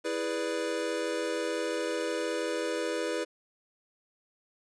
square chord, E dominant seventh, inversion none, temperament equal, 329.6 / 415.3 / 493.9 / 587.3 Hz, E4 / G#4 / B4 / D5, 0 / 0 / 0 / 0 cents, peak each -36 / -37 / -34 / -38 dBFS, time 0.04-3.25 s, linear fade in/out 20 ms, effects resampled to 22050 Hz

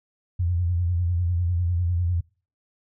sine tone with vibrato, 87.31 Hz, F2, in tune, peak -20 dBFS, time 0.39-2.21 s, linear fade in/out 10 ms, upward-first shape sine, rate 10 Hz, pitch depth 66 cents each way, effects noise-tail reverb RT60 0.4 s tail -26 dB re dry

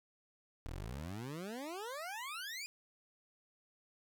20% pulse exponential sweep, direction up, 36.71 to 2489 Hz, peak -37 dBFS, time 0.66-2.66 s, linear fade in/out 0 ms, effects none

